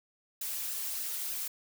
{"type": "noise with flanger", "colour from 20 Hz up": "blue", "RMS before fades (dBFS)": -36, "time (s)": [0.41, 1.48], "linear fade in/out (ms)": 5, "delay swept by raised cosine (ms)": [0.88, 5.08], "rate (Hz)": 3.3, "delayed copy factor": -0.85, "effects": []}